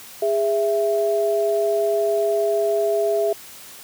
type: tone pair together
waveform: sine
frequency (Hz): 410.4 / 662.2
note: G#4 / E5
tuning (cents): -21 / +8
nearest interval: minor sixth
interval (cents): 829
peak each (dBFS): -20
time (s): 0.22-3.33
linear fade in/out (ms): 5
effects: white hiss -41 dBFS RMS until 3.83 s + high-pass 60 Hz 12 dB/octave